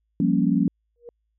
sine chord, G half-diminished seventh, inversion third, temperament equal, 174.61 / 196 / 233.1 / 277.2 Hz, F3 / G3 / Bb3 / Db4, 0 / 0 / 0 / 0 cents, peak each -23 dBFS, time 0.2-0.68 s, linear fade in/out 2 ms
sine tone with exponential growth, 475.5 Hz, A#4, 34 cents sharp, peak -33 dBFS, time 0.96-1.09 s, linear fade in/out 1 ms, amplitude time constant 27 ms
effects added 54 Hz sine -70 dBFS peak until 1.38 s

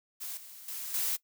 blue noise with level steps, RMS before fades -39 / -49 / -39 / -31 dBFS, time 0.2-1.17 s, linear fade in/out 20 ms, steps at 0.37 / 0.68 / 0.94 s, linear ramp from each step 2 ms, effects noise-tail reverb RT60 0.1 s tail -19 dB re dry

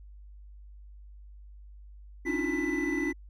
triangle tone cluster, 276.6 / 297.3 / 317.6 / 353.2 / 1991 Hz, C#4 / D4 / D#4 / F4 / B6, -4 / +21 / +36 / +20 / +14 cents, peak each -31 dBFS, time 2.25-3.13 s, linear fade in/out 20 ms, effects tanh soft clip ceiling -20 dBFS + added 50 Hz sine -46 dBFS peak until 3.29 s

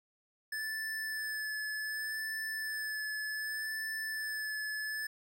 square tone with vibrato, 1740 Hz, A6, 20 cents flat, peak -36 dBFS, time 0.52-5.07 s, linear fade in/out 5 ms, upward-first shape sine, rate 0.66 Hz, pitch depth 19 cents each way, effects none

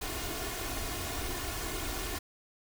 pink noise with comb filter, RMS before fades -36 dBFS, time 0.01-2.19 s, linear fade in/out 10 ms, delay 2.8 ms, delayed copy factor +0.65, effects none

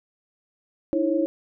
sine tone cluster, 305 / 331.1 / 546 Hz, D#4 / E4 / C#5, -34 / +8 / -26 cents, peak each -25 / -23 / -25 dBFS, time 0.93-1.26 s, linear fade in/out 0 ms, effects none

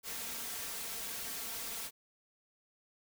white noise with comb filter, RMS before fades -41 dBFS, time 0.03-1.91 s, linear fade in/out 50 ms, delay 4.4 ms, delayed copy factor +0.55, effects none

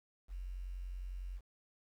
sine tone with quantisation, 45.44 Hz, F#1, 31 cents flat, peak -40 dBFS, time 0.28-1.41 s, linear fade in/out 50 ms, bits 11, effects none

